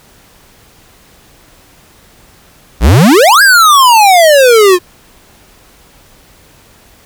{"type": "exponential two-way sweep", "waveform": "square", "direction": "up then down", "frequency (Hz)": [49, 1668, 346.7], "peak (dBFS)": -3, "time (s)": [2.8, 4.79], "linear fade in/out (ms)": 50, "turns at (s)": 3.42, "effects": ["pink hiss -43 dBFS RMS until 7.05 s"]}